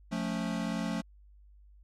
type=chord; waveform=square; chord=F augmented; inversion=none; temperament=equal with one note detuned; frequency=177.46 / 220 / 277.2 Hz; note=F3 / A3 / C#4; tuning=+28 / 0 / 0 cents; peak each=-36 / -35 / -39 dBFS; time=0.11-1.02 s; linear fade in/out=20 ms; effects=added 50 Hz sine -54 dBFS peak until 1.83 s + low-pass 8000 Hz 12 dB/octave